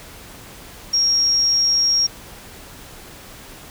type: tone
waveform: sine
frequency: 5588 Hz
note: F8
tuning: in tune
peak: -14 dBFS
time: 0.93-2.07 s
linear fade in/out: 10 ms
effects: pink hiss -40 dBFS RMS until 3.7 s